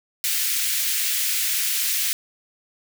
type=high-pass noise; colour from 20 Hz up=white; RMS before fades=-23 dBFS; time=0.24-2.13 s; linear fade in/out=0 ms; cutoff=1800 Hz; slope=24 dB/octave; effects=none